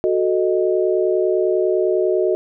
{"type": "chord", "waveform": "sine", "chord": "D# diminished", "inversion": "first", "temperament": "equal", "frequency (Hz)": [370, 440, 622.3], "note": ["F#4", "A4", "D#5"], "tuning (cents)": [0, 0, 0], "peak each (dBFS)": [-17, -21, -21], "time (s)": [0.04, 2.35], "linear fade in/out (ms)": 0, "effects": []}